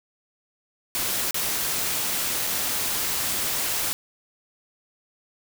white noise with dropouts, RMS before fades -26 dBFS, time 0.95-3.93 s, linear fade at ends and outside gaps 0 ms, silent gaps 1.309-1.344 / 2.468-2.472 s, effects none

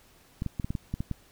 clicks, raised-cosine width 5 ms, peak -18 dBFS, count 9, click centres 0.421 / 0.463 / 0.598 / 0.645 / 0.705 / 0.752 / 0.94 / 1.005 / 1.113 s, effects pink hiss -59 dBFS RMS until 1.31 s

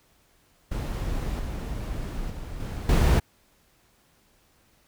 brown noise with level steps, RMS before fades -29 / -32 / -36 / -32 / -18 dBFS, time 0.71-3.2 s, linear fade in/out 10 ms, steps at 1.39 / 2.3 / 2.6 / 2.89 s, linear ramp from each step 2 ms, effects pink hiss -63 dBFS RMS until 4.87 s

